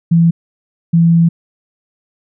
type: tone pair in turn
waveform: sine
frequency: 167.5 / 167.5 Hz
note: E3 / E3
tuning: +28 / +28 cents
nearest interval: unison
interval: 0 cents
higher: neither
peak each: -6 dBFS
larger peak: neither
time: 0.11-0.31 / 0.93-1.29 s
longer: second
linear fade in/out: 10 ms
effects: none